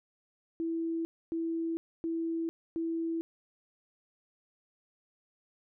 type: tone bursts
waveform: sine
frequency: 329.6 Hz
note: E4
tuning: in tune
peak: -30 dBFS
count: 4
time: 0.6-3.21 s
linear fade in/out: 0 ms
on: 450 ms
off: 270 ms
effects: none